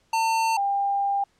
square / sine tone pair in turn, 900 / 798.2 Hz, A5 / G5, +39 / +31 cents, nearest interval major second, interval 208 cents, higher first, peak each -21 dBFS, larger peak neither, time 0.13-0.57 / 0.57-1.24 s, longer second, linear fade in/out 5 ms, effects pink hiss -65 dBFS RMS until 1.39 s + low-pass 8000 Hz 12 dB/octave

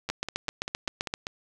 two click trains, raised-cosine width 0.2 ms, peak -11 / -15 dBFS, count 9 / 7, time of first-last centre 0.1-1.139 / 0.09-1.269 s, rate 7.7 / 5.09 Hz, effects none

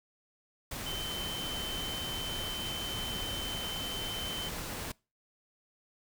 sine tone in noise, 3074 Hz, G7, 35 cents flat, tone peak -37 dBFS, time 0.86-4.49 s, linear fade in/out 5 ms, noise pink, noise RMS -39 dBFS, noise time 0.71-4.92 s, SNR -1 dB, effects noise-tail reverb RT60 0.3 s tail -24 dB re dry

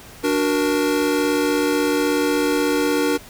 square chord, D augmented, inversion none, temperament equal with one note detuned, 293.7 / 370 / 469.9 Hz, D4 / F#4 / A#4, 0 / 0 / +14 cents, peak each -21 / -25 / -22 dBFS, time 0.23-3.18 s, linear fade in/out 20 ms, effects pink hiss -42 dBFS RMS until 3.29 s

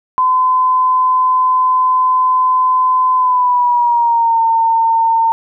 sine tone with pitch glide, 1020 to 908.7 Hz, C6 to A#5, -44 to -44 cents, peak -9 dBFS, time 0.18-5.32 s, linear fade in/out 0 ms, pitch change -200 cents, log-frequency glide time 3.16-4.41 s, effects none

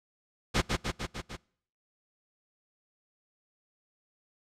pink noise with echo, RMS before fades -25 dBFS, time 0.54-0.62 s, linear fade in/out 20 ms, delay 150 ms, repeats 5, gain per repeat -3 dB, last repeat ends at 1.37 s, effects noise-tail reverb RT60 0.6 s tail -25 dB re dry + low-pass 6000 Hz 12 dB/octave

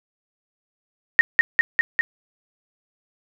sine tone with echo, 1857 Hz, A#6, 7 cents flat, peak -7 dBFS, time 1.19-1.21 s, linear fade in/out 0 ms, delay 200 ms, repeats 4, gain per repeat -2 dB, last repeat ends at 2.01 s, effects none

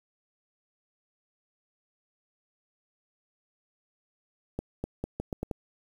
accelerating click train, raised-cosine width 2 ms, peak -18 dBFS, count 7, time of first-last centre 4.59-5.512 s, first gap 250 ms, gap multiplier 0.8, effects 8-bit

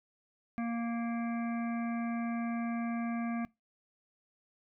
harmonic tone, 233.1 Hz, A#3, in tune, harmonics 1 / 3 / 5 / 7 / 9 / 10, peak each -32 / -42 / -46 / -49 / -51 / -52 dBFS, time 0.58-3.45 s, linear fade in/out 0 ms, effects noise-tail reverb RT60 0.2 s tail -22 dB re dry

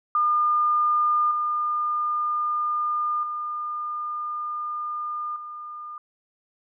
sine tone with level steps, 1210 Hz, D#6, 49 cents flat, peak -18 / -22 / -27 / -34 dBFS, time 0.15-5.98 s, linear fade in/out 2 ms, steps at 1.31 / 3.23 / 5.36 s, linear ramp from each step 2 ms, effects none

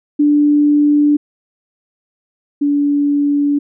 sine tone pair in turn, 293.7 / 287.8 Hz, D4 / D4, 0 / -35 cents, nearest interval unison, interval 35 cents, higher first, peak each -8 / -11 dBFS, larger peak first, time 0.19-1.17 / 2.61-3.59 s, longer neither, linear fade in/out 10 ms, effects none

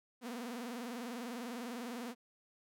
sawtooth tone with vibrato, 239.8 Hz, A#3, 49 cents sharp, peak -37 dBFS, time 0.21-2.15 s, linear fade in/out 50 ms, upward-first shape sine, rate 20 Hz, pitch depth 120 cents each way, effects none

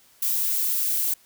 violet noise, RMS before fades -24 dBFS, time 0.22-1.14 s, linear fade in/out 5 ms, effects white hiss -57 dBFS RMS until 1.25 s

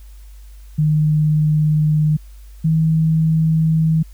sine tone pair in turn, 152.9 / 159.62 Hz, D#3 / D#3, -30 / +45 cents, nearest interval minor second, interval 75 cents, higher second, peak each -12 dBFS, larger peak neither, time 0.78-2.17 / 2.64-4.03 s, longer neither, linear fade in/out 10 ms, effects added 50 Hz sine -36 dBFS peak until 4.13 s + white hiss -54 dBFS RMS until 4.13 s

